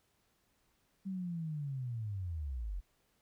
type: linear sweep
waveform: sine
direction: down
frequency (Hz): 195.4 to 41.2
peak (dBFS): -36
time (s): 1.05-2.81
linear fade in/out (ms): 20
effects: pink hiss -75 dBFS RMS until 3.21 s